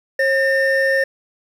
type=tone pair together; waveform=triangle; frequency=539.4 / 1813 Hz; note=C#5 / A#6; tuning=-47 / -49 cents; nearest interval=octave + major sixth; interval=2098 cents; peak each=-15 dBFS; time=0.19-1.04 s; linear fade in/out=5 ms; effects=8-bit